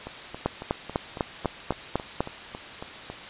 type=two click trains; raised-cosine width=1 ms; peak=-21 / -9 dBFS; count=12 / 8; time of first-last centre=0.07-3.1 / 0.46-2.206 s; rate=3.63 / 4.01 Hz; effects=white hiss -40 dBFS RMS until 3.29 s + resampled to 8000 Hz